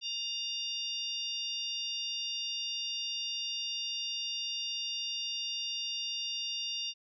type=harmonic tone with a mistuned harmonic; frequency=937 Hz; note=A#5; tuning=9 cents sharp; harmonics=3 / 4 / 5 / 6; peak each=-37 / -39 / -41 / -43 dBFS; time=0.01-6.94 s; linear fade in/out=50 ms; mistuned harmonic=4; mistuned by=-61 cents; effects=none

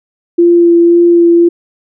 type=tone with vibrato; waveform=sine; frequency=342.7 Hz; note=F4; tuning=33 cents flat; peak=-3 dBFS; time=0.38-1.49 s; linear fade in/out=10 ms; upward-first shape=sine; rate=1.9 Hz; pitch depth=12 cents each way; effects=none

